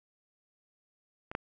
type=clicks; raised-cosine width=0.5 ms; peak=-25 / -16 dBFS; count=2; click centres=1.315 / 1.351 s; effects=none